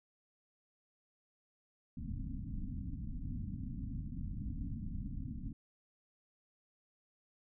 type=low-pass noise; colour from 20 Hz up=pink; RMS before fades=-41 dBFS; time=1.97-5.53 s; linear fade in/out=5 ms; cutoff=280 Hz; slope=96 dB/octave; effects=none